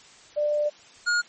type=tone pair in turn; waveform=sine / square; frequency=594 / 1430.4 Hz; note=D5 / F6; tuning=+20 / +41 cents; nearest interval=octave + minor third; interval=1521 cents; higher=second; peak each=-21 dBFS; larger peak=neither; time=0.36-0.7 / 1.06-1.22 s; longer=first; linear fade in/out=20 ms; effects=white hiss -51 dBFS RMS until 1.28 s + MP3 32 kbps